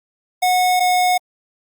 square tone pair in turn, 730 / 727.5 Hz, F#5 / F#5, -24 / -29 cents, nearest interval unison, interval 5 cents, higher first, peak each -14 dBFS, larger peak neither, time 0.42-0.8 / 0.8-1.18 s, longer neither, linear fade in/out 10 ms, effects Opus 48 kbps

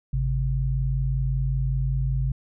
sine tone pair together, 52.66 / 132.8 Hz, G#1 / C3, +25 / +26 cents, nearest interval octave + major third, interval 1601 cents, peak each -24 dBFS, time 0.13-2.32 s, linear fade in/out 5 ms, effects none

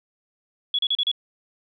sine tone bursts, 3374 Hz, G#7, 27 cents sharp, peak -19 dBFS, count 5, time 0.74-1.115 s, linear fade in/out 2 ms, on 47 ms, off 35 ms, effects none

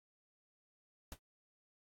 pink noise with exponential decay, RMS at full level -43 dBFS, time 1.12-1.19 s, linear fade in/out 1 ms, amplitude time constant 15 ms, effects AAC 64 kbps

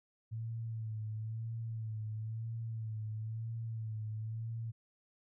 sine tone with vibrato, 111.2 Hz, A2, 19 cents sharp, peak -37 dBFS, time 0.31-4.72 s, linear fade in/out 20 ms, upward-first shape sine, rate 1 Hz, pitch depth 48 cents each way, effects none

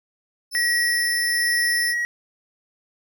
sawtooth tone, 5274 Hz, E8, in tune, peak -22 dBFS, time 0.51-1.95 s, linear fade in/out 50 ms
triangle tone with tremolo, 1909 Hz, A#6, 41 cents sharp, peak -17 dBFS, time 0.55-2.05 s, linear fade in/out 0 ms, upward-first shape sine, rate 1.2 Hz, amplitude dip 25%
effects none

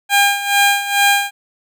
15% pulse tone with tremolo, 805 Hz, G5, 46 cents sharp, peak -3 dBFS, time 0.09-1.31 s, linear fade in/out 50 ms, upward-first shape sine, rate 2.3 Hz, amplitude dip 75%, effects none

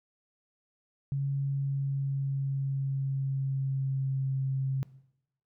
sine tone with pitch glide, 138.59 to 134.02 Hz, C#3 to C3, 0 to +42 cents, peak -27 dBFS, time 1.12-4.83 s, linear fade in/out 0 ms, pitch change -58 cents, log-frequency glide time 1.39-4.36 s, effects noise-tail reverb RT60 0.8 s tail -19 dB re dry

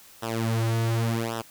sawtooth tone with flanger, 114.1 Hz, A#2, 37 cents flat, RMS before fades -26 dBFS, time 0.22-1.42 s, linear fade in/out 10 ms, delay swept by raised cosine 0.44 to 5.04 ms, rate 0.88 Hz, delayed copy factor -0.95, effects white hiss -51 dBFS RMS until 1.5 s

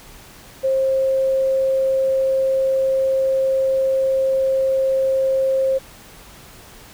sine tone, 532 Hz, C5, 29 cents sharp, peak -15 dBFS, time 0.63-5.79 s, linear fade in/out 20 ms, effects pink hiss -43 dBFS RMS until 6.93 s

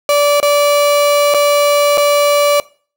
35% pulse tone with dropouts, 580 Hz, D5, 22 cents flat, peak -7 dBFS, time 0.09-2.6 s, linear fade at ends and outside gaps 1 ms, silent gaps 0.401-0.428 / 1.34-1.345 / 1.974-1.979 s, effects noise-tail reverb RT60 0.4 s tail -21 dB re dry

